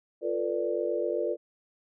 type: chord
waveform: sine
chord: B half-diminished seventh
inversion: second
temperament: equal with one note detuned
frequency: 349.2 / 445.9 / 493.9 / 587.3 Hz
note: F4 / A4 / B4 / D5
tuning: 0 / +23 / 0 / 0 cents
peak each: -32 dBFS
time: 0.21-1.37 s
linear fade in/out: 50 ms
effects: none

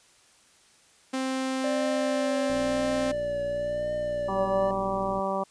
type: tone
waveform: sawtooth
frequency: 262.6 Hz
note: C4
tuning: 6 cents sharp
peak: -23 dBFS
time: 1.13-3.12 s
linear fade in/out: 10 ms
type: tone with vibrato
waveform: triangle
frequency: 587.3 Hz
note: D5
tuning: in tune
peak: -25 dBFS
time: 1.64-4.71 s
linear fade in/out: 2 ms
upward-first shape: triangle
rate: 0.98 Hz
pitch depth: 47 cents each way
type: click train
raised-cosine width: 3 ms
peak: -29 dBFS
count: 163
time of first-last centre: 2.5-5.191 s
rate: 60.2 Hz
type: harmonic tone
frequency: 193.7 Hz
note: G3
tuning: 20 cents flat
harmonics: 1 / 2 / 3 / 4 / 5 / 6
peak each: -34 / -35 / -30 / -33 / -33 / -34 dBFS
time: 4.28-5.44 s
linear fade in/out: 10 ms
effects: white hiss -59 dBFS RMS until 5.5 s + resampled to 22050 Hz

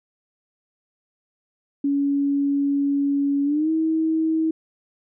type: tone with pitch glide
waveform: sine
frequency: 281.6 to 319.8 Hz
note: C#4 to D#4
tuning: +27 to +48 cents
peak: -18 dBFS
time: 1.84-4.51 s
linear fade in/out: 5 ms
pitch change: +221 cents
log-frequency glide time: 3.44-3.7 s
effects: none

